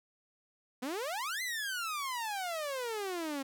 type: exponential two-way sweep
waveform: sawtooth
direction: up then down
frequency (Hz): 238.4 to 2079 to 265.7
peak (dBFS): -31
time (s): 0.82-3.43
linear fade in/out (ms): 10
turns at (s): 1.42
effects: none